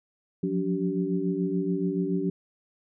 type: tone cluster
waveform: sine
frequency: 176.2 / 183.2 / 286.4 / 384.4 Hz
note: F3 / F#3 / D4 / G4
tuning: +16 / -17 / -43 / -34 cents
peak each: -30 dBFS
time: 0.43-2.3 s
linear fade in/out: 5 ms
effects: none